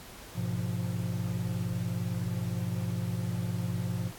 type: chord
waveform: triangle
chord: F diminished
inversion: first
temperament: equal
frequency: 103.83 / 123.47 / 174.61 Hz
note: Ab2 / Cb3 / F3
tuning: 0 / 0 / 0 cents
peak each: -32 dBFS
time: 0.34-4.12 s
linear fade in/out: 50 ms
effects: pink hiss -48 dBFS RMS until 4.18 s + AAC 64 kbps